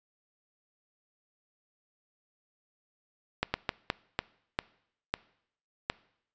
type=slowing click train; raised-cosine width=0.3 ms; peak=-11 dBFS; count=8; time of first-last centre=3.43-5.9 s; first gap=110 ms; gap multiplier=1.38; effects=noise-tail reverb RT60 0.7 s tail -22 dB re dry + resampled to 16000 Hz